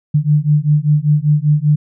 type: beating tone pair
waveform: sine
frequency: 146.83 / 151.93 Hz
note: D3 / D#3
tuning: 0 / -41 cents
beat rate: 5.1 Hz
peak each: -13 dBFS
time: 0.14-1.76 s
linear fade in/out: 10 ms
effects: none